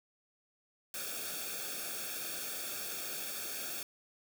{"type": "noise with comb filter", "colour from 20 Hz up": "white", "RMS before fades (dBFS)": -40, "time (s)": [0.94, 3.83], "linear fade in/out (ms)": 2, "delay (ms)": 1, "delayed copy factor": -0.85, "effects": []}